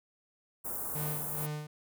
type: band-stop noise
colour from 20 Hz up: white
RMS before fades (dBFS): -37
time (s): 0.64-1.47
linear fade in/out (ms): 20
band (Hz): 1200 to 9600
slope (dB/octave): 24
type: tone with tremolo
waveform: 45% pulse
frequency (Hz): 150.5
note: D3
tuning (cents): +43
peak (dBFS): -34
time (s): 0.95-1.67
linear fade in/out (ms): 5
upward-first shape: sine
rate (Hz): 2.3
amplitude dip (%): 75
effects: none

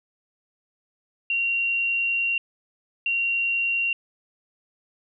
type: tone bursts at uneven times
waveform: sine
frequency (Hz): 2755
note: F7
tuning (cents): -24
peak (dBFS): -21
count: 2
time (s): 1.3-2.38 / 3.06-3.93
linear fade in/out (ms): 2
effects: none

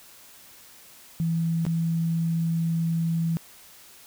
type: tone with dropouts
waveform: sine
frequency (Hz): 165.3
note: E3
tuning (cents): +5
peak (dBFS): -22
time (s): 1.2-3.37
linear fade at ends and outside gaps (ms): 0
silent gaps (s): 1.652-1.665
effects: white hiss -50 dBFS RMS until 4.06 s

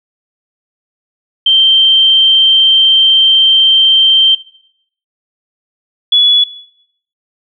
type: tone pair in turn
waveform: sine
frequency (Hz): 3136 / 3405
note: G7 / G#7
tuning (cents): 0 / +42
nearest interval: minor second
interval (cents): 142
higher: second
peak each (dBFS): -5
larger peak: neither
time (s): 1.46-4.35 / 6.12-6.44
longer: first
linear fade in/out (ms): 5
effects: noise-tail reverb RT60 0.7 s tail -17 dB re dry

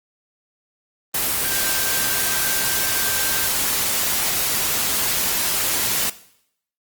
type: tone in noise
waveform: sine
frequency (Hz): 1568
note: G6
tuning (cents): 0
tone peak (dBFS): -30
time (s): 1.44-3.47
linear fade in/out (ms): 5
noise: white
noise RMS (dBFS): -21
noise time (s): 1.14-6.1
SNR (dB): -12
effects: noise-tail reverb RT60 0.7 s tail -17 dB re dry + Opus 24 kbps

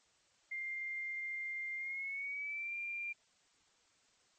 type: tone with pitch glide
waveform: sine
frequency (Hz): 2100 to 2385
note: C7 to D7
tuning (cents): +6 to +26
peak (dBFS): -38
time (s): 0.51-3.13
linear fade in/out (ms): 10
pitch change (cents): +220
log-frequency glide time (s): 1.75-2.76
effects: white hiss -71 dBFS RMS until 4.38 s + MP3 32 kbps

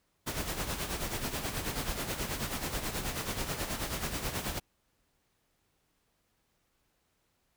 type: noise with tremolo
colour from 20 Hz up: pink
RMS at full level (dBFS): -33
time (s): 0.26-4.6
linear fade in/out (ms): 20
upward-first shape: sine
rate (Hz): 9.3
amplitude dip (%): 60
effects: pink hiss -75 dBFS RMS until 7.56 s

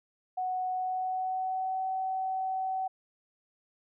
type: tone with pitch glide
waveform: sine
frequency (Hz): 740 to 757.7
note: F#5 to F#5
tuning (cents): 0 to +41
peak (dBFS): -29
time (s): 0.37-2.88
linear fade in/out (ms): 10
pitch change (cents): +41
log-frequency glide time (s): 0.71-1.86
effects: none

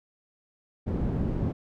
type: low-pass noise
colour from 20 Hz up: white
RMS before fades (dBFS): -28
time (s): 0.86-1.53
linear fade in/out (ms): 20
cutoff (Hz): 200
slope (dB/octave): 12
effects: none

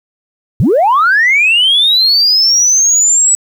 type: linear sweep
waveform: sine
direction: up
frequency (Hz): 87.31 to 7902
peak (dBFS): -5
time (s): 0.6-3.35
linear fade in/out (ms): 0
effects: tanh soft clip ceiling -3 dBFS + 7-bit

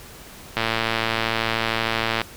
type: click train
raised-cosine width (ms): 0.3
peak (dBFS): -5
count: 187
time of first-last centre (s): 0.57-2.216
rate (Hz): 113
effects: pink hiss -42 dBFS RMS until 2.36 s

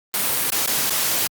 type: noise with dropouts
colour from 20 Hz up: white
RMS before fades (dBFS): -21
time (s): 0.14-1.27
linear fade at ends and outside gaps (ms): 0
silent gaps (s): 0.502-0.522 / 0.661-0.676 / 0.896-0.906
effects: high-pass 100 Hz 12 dB/octave + Opus 32 kbps

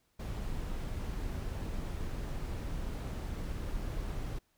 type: noise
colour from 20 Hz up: brown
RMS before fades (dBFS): -37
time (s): 0.19-4.39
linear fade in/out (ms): 10
effects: pink hiss -74 dBFS RMS until 4.57 s

